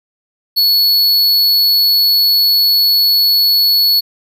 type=tone; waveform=square; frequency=4400 Hz; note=C#8; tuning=14 cents flat; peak=-9 dBFS; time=0.56-4.01 s; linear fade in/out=20 ms; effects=none